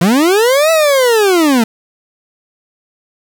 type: linear two-way sweep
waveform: 40% pulse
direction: up then down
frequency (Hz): 160.5 to 659.3 to 216.2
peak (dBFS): -7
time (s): 0.01-1.64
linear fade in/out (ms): 5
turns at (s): 0.71
effects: 7-bit